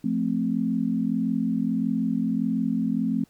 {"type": "chord", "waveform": "sine", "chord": "F major", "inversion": "none", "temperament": "equal", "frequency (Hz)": [174.61, 220, 261.6], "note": ["F3", "A3", "C4"], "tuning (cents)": [0, 0, 0], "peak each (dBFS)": [-29, -25, -26], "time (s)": [0.04, 3.24], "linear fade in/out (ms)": 5, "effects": ["pink hiss -62 dBFS RMS until 3.29 s"]}